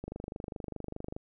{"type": "click train", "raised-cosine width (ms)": 2, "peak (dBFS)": -25, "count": 29, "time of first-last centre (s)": [0.04, 1.164], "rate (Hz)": 24.9, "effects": []}